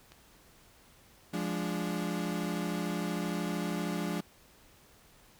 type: click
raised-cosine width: 0.2 ms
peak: -33 dBFS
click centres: 0.12 s
type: chord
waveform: 35% pulse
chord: D diminished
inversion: first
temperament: equal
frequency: 174.61 / 207.7 / 293.7 Hz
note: F3 / Ab3 / D4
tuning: 0 / 0 / 0 cents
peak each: -33 / -35 / -36 dBFS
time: 1.33-4.21 s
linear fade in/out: 10 ms
effects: pink hiss -60 dBFS RMS until 5.39 s